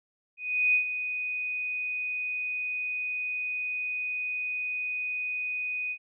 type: tone with ADSR envelope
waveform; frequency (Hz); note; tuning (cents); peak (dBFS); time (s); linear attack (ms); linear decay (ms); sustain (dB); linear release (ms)
sine; 2489; D#7; 0; -19; 0.37-5.98; 370; 100; -10; 68
effects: none